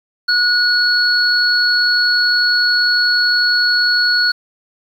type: tone pair together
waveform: sine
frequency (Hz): 1458 / 4369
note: F#6 / C#8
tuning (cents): -26 / -26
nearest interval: octave + perfect fifth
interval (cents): 1900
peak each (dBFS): -14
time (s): 0.28-4.32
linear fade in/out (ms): 10
effects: 7-bit